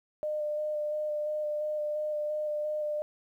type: tone with vibrato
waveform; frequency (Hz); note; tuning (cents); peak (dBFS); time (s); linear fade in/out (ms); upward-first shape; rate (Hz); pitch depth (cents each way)
sine; 603; D5; +46; -29; 0.23-3.02; 0; square; 2.9; 12
effects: 11-bit